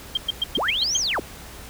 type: tone bursts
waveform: sine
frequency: 3180 Hz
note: G7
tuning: 24 cents sharp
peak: -18 dBFS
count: 7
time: 0.15-0.971 s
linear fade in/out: 5 ms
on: 23 ms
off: 110 ms
type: linear two-way sweep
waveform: sine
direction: up then down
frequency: 146.8 to 6645 to 146.8 Hz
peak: -21 dBFS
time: 0.57-1.2 s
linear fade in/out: 5 ms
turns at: 0.98 s
effects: added 60 Hz sine -45 dBFS peak until 1.69 s + pink hiss -41 dBFS RMS until 1.69 s